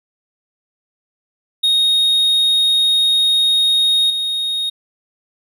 triangle tone with level steps, 3729 Hz, A#7, in tune, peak -10 / -16 dBFS, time 1.63-4.7 s, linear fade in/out 10 ms, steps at 4.1 s, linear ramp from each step 2 ms, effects none

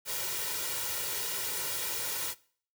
white noise with comb filter, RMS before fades -34 dBFS, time 0.05-2.35 s, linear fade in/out 50 ms, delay 2.1 ms, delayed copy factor +0.75, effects noise-tail reverb RT60 0.5 s tail -21 dB re dry + high-pass 100 Hz 12 dB/octave

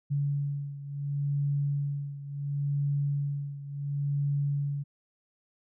sine beating tone pair, 142.2 / 142.91 Hz, C#3 / D3, +45 / -47 cents, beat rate 0.71 Hz, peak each -29 / -33 dBFS, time 0.1-4.84 s, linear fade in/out 20 ms, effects none

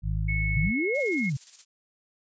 harmonic tone, 52.3 Hz, G#1, 13 cents sharp, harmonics 1 / 2 / 3, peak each -27 / -30 / -32 dBFS, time 0.02-0.72 s, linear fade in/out 50 ms
sine tone with pitch glide, 2200 to 2163 Hz, C#7 to C#7, -14 to -43 cents, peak -28 dBFS, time 0.28-1.3 s, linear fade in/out 10 ms, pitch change -29 cents, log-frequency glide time 0.59-1.06 s
sine exponential two-way sweep, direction up then down, 123.47 to 608 to 123.47 Hz, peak -25 dBFS, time 0.55-1.37 s, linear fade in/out 10 ms, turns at 0.99 s
violet noise with tremolo, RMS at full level -38 dBFS, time 0.94-1.65 s, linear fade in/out 20 ms, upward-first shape square, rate 17 Hz, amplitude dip 50%
effects resampled to 16000 Hz

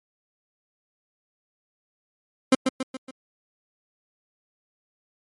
30% pulse tone with echo, 261.6 Hz, C4, in tune, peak -10 dBFS, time 2.52-2.55 s, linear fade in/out 5 ms, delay 140 ms, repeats 4, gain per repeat -6 dB, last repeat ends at 3.11 s, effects MP3 48 kbps

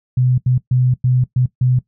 sine tone bursts at uneven times, 126.4 Hz, B2, 41 cents sharp, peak -11 dBFS, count 6, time 0.17-0.38 / 0.46-0.58 / 0.71-0.94 / 1.04-1.24 / 1.36-1.46 / 1.61-1.79 s, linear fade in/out 5 ms, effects noise-tail reverb RT60 0.1 s tail -17 dB re dry

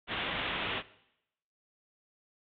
white low-pass noise, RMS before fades -35 dBFS, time 0.07-0.83 s, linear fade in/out 50 ms, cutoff 3600 Hz, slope 96 dB/octave, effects noise-tail reverb RT60 0.8 s tail -18 dB re dry

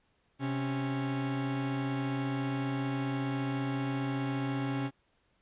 45% pulse tone pair together, 130.81 / 276.4 Hz, C3 / C#4, 0 / -5 cents, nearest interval octave + minor second, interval 1295 cents, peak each -34 / -33 dBFS, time 0.39-4.91 s, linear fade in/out 50 ms, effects pink hiss -72 dBFS RMS until 5.41 s + resampled to 8000 Hz

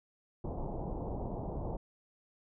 pink low-pass noise, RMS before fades -38 dBFS, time 0.44-1.77 s, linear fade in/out 5 ms, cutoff 910 Hz, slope 48 dB/octave, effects none

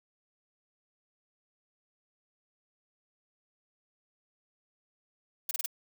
blue noise bursts, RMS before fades -31 dBFS, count 4, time 5.49-5.661 s, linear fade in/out 5 ms, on 21 ms, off 29 ms, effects none

